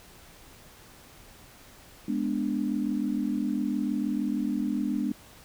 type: chord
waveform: sine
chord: G# diminished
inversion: none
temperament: equal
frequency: 207.7 / 246.9 / 293.7 Hz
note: G#3 / B3 / D4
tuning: 0 / 0 / 0 cents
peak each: -30 dBFS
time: 2.08-5.12 s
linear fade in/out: 5 ms
effects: pink hiss -52 dBFS RMS until 5.44 s